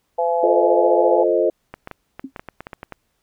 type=harmonic tone; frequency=169.6 Hz; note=E3; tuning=50 cents sharp; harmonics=3 / 4 / 5; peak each=-20 / -21 / -22 dBFS; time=0.18-1.24 s; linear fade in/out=10 ms
type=chord; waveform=sine; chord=F dominant seventh; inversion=none; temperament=equal; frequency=349.2 / 440 / 523.3 / 622.3 Hz; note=F4 / A4 / C5 / Eb5; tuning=0 / 0 / 0 / 0 cents; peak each=-20 dBFS; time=0.43-1.5 s; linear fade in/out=5 ms
type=clicks; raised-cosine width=0.5 ms; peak=-17 dBFS; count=12; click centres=1.74 / 1.874 / 1.913 / 2.195 / 2.362 / 2.395 / 2.487 / 2.606 / 2.669 / 2.732 / 2.831 / 2.923 s
type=tone with exponential decay; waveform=sine; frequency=268.7 Hz; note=C4; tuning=46 cents sharp; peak=-24 dBFS; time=2.24-2.32 s; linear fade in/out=5 ms; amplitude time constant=16 ms
effects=pink hiss -69 dBFS RMS until 3.22 s